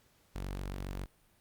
sawtooth tone, 47.32 Hz, F#1, 40 cents sharp, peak -33 dBFS, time 0.35-1.06 s, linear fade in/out 10 ms, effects pink hiss -68 dBFS RMS until 1.4 s + Opus 48 kbps

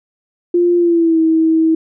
sine tone with pitch glide, 349.2 to 322.1 Hz, F4 to E4, 0 to -40 cents, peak -9 dBFS, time 0.54-1.75 s, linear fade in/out 5 ms, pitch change -140 cents, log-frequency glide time 0.77-1.2 s, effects none

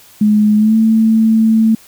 sine tone with pitch glide, 211 to 222.1 Hz, G#3 to A3, +28 to +16 cents, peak -7 dBFS, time 0.21-1.75 s, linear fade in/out 5 ms, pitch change +88 cents, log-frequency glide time 0.56-0.76 s, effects white hiss -43 dBFS RMS until 1.87 s

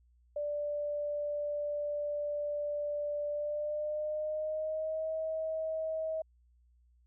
sine tone with pitch glide, 587.3 to 636.8 Hz, D5 to D#5, 0 to +40 cents, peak -32 dBFS, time 0.36-6.22 s, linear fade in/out 5 ms, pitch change +140 cents, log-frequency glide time 3.29-5.11 s, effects added 60 Hz sine -63 dBFS peak until 7.06 s

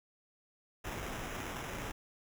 pink noise with sample-and-hold, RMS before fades -41 dBFS, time 0.84-1.92 s, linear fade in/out 10 ms, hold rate 4410 Hz, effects none

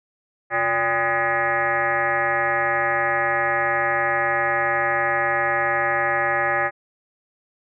sine tone with frequency modulation, 1244.5 Hz, D#6, in tune, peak -18 dBFS, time 0.5-6.71 s, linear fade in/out 50 ms, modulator 222 Hz, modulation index 3.5, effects none

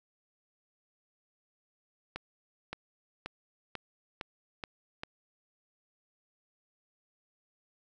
accelerating click train, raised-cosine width 0.3 ms, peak -21 dBFS, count 7, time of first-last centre 2.16-5.035 s, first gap 570 ms, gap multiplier 0.93, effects none

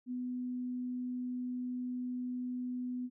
sine tone, 249.3 Hz, B3, 16 cents sharp, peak -35 dBFS, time 0.06-3.1 s, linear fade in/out 50 ms, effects none

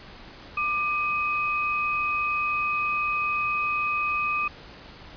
sine tone pair together, 1192.1 / 2526 Hz, D6 / D#7, +26 / +26 cents, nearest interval octave + minor second, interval 1300 cents, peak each -26 dBFS, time 0.57-4.48 s, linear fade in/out 5 ms, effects pink hiss -45 dBFS RMS until 5.16 s + resampled to 11025 Hz

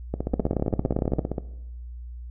two click trains, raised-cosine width 2 ms, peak -13 / -9 dBFS, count 20 / 16, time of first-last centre 0.14-1.382 / 0.34-1.192 s, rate 15.3 / 17.6 Hz, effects noise-tail reverb RT60 0.9 s tail -17 dB re dry + added 60 Hz sine -35 dBFS peak until 2.3 s

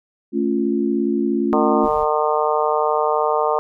sine chord, A augmented, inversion none, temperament equal, 220 / 277.2 / 349.2 Hz, A3 / C#4 / E#4, 0 / 0 / 0 cents, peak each -21 dBFS, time 0.32-1.89 s, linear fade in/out 50 ms
harmonic tone, 151.9 Hz, D#3, 41 cents flat, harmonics 3 / 4 / 5 / 6 / 7 / 8, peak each -21 / -22 / -23 / -24 / -24 / -25 dBFS, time 1.53-3.59 s, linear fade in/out 0 ms
brown noise, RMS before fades -36 dBFS, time 1.81-2.07 s, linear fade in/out 50 ms
effects none

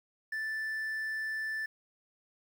triangle tone with quantisation, 1760 Hz, A6, in tune, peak -31 dBFS, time 0.32-1.66 s, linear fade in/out 5 ms, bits 10, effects none

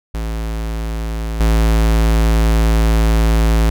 square tone with level steps, 55.2 Hz, A1, 6 cents sharp, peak -20 / -11 dBFS, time 0.14-3.7 s, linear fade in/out 5 ms, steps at 1.4 s, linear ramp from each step 2 ms, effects none

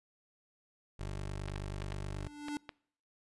20% pulse tone, 49.36 Hz, G1, 13 cents sharp, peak -33 dBFS, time 0.99-2.28 s, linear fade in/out 10 ms
clicks, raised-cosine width 0.3 ms, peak -25 dBFS, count 6, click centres 1.485 / 1.56 / 1.819 / 1.921 / 2.484 / 2.692 s
square tone with exponential growth, 293.7 Hz, D4, in tune, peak -34 dBFS, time 1.97-2.57 s, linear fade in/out 1 ms, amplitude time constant 130 ms
effects noise-tail reverb RT60 0.6 s tail -24 dB re dry + resampled to 24000 Hz

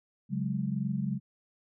sine chord, C# suspended fourth, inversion none, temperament equal, 138.59 / 185 / 207.7 Hz, C#3 / F#3 / G#3, 0 / 0 / 0 cents, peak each -33 dBFS, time 0.29-1.2 s, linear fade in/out 50 ms, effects none

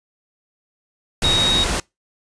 sine tone in noise, 3775 Hz, A#7, 21 cents sharp, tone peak -16 dBFS, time 1.24-1.64 s, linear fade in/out 2 ms, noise pink, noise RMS -21 dBFS, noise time 1.22-1.8 s, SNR +2 dB, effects noise-tail reverb RT60 0.2 s tail -24 dB re dry + resampled to 22050 Hz

